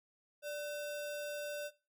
sine tone with sample-and-hold, 587.3 Hz, D5, in tune, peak -38 dBFS, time 0.42-1.71 s, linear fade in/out 50 ms, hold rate 2100 Hz, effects noise-tail reverb RT60 0.3 s tail -17 dB re dry

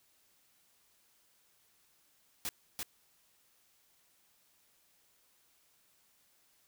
white noise with echo, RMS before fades -37 dBFS, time 2.45-2.49 s, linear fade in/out 0 ms, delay 340 ms, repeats 1, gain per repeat -2 dB, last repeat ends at 2.83 s, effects white hiss -70 dBFS RMS until 6.67 s

